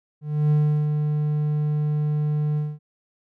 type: tone with ADSR envelope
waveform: triangle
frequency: 150 Hz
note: D3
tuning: 37 cents sharp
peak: -13 dBFS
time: 0.21-2.79 s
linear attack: 300 ms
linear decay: 350 ms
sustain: -5 dB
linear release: 220 ms
effects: none